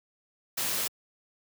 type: noise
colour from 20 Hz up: white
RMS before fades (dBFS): -30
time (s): 0.57-0.88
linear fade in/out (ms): 10
effects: high-pass 100 Hz 12 dB/octave